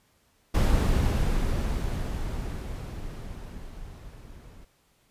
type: noise with level ramp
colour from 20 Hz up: brown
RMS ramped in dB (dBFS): -20 to -47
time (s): 0.54-4.65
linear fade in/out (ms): 10
effects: pink hiss -66 dBFS RMS until 5.1 s + resampled to 32000 Hz